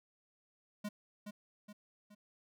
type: tone with echo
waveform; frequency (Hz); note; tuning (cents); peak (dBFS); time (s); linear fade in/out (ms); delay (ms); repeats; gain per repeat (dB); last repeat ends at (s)
square; 207.7; G#3; 0; -38; 0.84-0.89; 10; 420; 3; -6; 2.15
effects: none